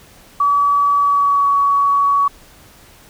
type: tone with pitch glide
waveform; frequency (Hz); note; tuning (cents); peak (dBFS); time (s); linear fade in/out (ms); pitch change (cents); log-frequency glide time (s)
sine; 1143 to 1126.6; D6 to C#6; -47 to +28; -11; 0.4-2.28; 5; -25; 0.99-1.49
effects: pink hiss -45 dBFS RMS until 3.09 s